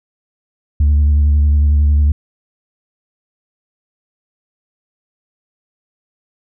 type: tone with vibrato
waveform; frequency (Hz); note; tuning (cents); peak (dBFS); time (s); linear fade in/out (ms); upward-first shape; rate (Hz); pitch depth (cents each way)
sine; 73.4; D2; 0; -6; 0.8-2.12; 5; sine; 11; 33
effects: tanh soft clip ceiling -7 dBFS